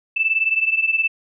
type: beating tone pair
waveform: sine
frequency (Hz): 2637 / 2656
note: E7 / E7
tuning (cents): 0 / +12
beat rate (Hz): 19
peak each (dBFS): -18 / -21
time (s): 0.16-1.08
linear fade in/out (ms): 10
effects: none